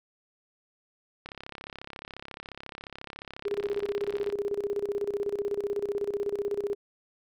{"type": "click train", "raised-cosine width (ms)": 0.3, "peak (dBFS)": -24, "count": 105, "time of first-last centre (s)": [1.26, 4.301], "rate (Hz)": 34.2}
{"type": "tone with tremolo", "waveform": "sine", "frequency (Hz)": 406.6, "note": "G#4", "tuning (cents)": -37, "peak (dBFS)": -25, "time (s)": [3.45, 6.75], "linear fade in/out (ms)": 10, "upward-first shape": "square", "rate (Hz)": 16, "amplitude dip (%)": 75}
{"effects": []}